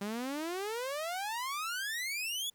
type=exponential sweep; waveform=sawtooth; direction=up; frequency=196 to 3491 Hz; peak=-31 dBFS; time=0.01-2.5 s; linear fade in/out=5 ms; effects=pink hiss -72 dBFS RMS until 2.54 s